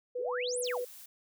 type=tone; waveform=sine; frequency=493.9 Hz; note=B4; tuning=in tune; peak=-32 dBFS; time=0.15-0.85 s; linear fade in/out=10 ms
type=exponential two-way sweep; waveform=sine; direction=up then down; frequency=316.1 to 11590 to 316.1 Hz; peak=-35 dBFS; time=0.18-0.82 s; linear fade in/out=50 ms; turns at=0.6 s
type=noise; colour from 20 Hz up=blue; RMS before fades=-50 dBFS; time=0.64-1.06 s; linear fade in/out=5 ms
effects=none